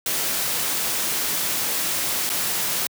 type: noise with dropouts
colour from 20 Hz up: white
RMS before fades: -24 dBFS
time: 0.06-2.87 s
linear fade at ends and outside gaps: 2 ms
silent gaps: 2.293-2.299 s
effects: high-pass 100 Hz 12 dB/octave